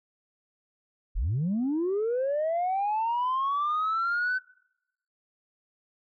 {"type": "linear sweep", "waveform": "sine", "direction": "up", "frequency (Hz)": [30.86, 1527], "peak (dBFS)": -23, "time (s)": [1.15, 4.39], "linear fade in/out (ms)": 20, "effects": ["noise-tail reverb RT60 0.9 s tail -26 dB re dry", "tanh soft clip ceiling -22 dBFS"]}